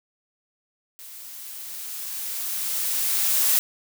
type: noise with level ramp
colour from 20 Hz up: blue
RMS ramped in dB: -42 to -19 dBFS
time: 0.99-3.59 s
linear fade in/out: 0 ms
effects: none